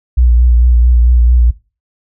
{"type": "tone with vibrato", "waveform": "sine", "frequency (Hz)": 60, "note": "B1", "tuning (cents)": -49, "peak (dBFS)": -5, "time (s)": [0.17, 1.51], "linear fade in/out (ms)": 10, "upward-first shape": "triangle", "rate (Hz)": 4.5, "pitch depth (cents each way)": 49, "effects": ["noise-tail reverb RT60 0.3 s tail -18 dB re dry"]}